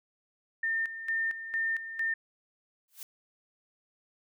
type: tone with tremolo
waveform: sine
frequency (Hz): 1810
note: A6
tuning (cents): +48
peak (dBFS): -27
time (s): 0.63-2.14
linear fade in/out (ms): 5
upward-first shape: square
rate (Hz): 2.2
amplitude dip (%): 70
type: noise with exponential growth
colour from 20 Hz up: blue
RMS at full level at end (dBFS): -38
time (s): 2.88-3.03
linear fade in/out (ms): 1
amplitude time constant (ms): 31
effects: none

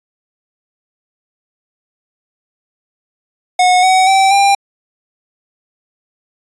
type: tone with pitch steps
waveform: square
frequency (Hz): 729 / 750.8 / 773.2 / 796.4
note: F#5 / F#5 / G5 / G5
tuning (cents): -26 / +25 / -24 / +27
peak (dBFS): -8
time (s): 3.59-4.55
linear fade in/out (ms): 5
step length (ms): 240
effects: resampled to 22050 Hz

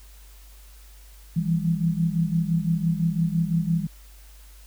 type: tone cluster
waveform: sine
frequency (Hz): 163.5 / 169.4 / 200.5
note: E3 / E3 / G3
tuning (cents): -14 / +48 / +39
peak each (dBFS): -23 / -25 / -29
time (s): 1.36-3.87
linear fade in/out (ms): 10
effects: added 50 Hz sine -45 dBFS peak until 4.66 s + white hiss -54 dBFS RMS until 4.66 s

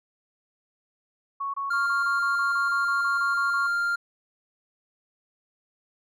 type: tone bursts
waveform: sine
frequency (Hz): 1108.7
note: C#6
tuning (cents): 0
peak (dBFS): -27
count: 14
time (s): 1.4-3.672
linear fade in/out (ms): 10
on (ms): 140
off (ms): 24
type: tone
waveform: triangle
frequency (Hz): 1396.9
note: F6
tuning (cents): 0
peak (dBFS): -21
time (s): 1.7-3.96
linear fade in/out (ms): 10
effects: none

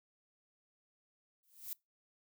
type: noise with exponential growth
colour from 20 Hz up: violet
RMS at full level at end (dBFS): -39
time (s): 1.43-1.73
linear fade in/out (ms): 0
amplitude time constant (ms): 65
effects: noise-tail reverb RT60 0.2 s tail -24 dB re dry

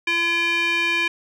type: tone with band-pass filter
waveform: square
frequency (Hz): 340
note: F4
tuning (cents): -46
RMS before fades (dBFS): -21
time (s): 0.07-1.08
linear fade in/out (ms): 5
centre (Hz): 2400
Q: 3.8
effects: none

